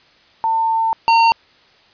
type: tone pair in turn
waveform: sine / square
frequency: 899 / 914.7 Hz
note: A5 / A#5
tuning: +37 / -33 cents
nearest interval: unison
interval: 30 cents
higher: second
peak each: -14 / -10 dBFS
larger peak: second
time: 0.44-0.93 / 1.08-1.32 s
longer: first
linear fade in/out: 0 ms
effects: white hiss -51 dBFS RMS until 1.93 s + resampled to 11025 Hz